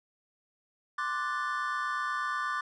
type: chord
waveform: triangle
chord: D dominant seventh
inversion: third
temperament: equal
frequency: 1046.5 / 1174.7 / 1480 / 1760 Hz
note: C6 / D6 / F#6 / A6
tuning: 0 / 0 / 0 / 0 cents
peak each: -36 / -31 / -35 / -35 dBFS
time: 0.98-2.61 s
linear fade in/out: 5 ms
effects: resampled to 22050 Hz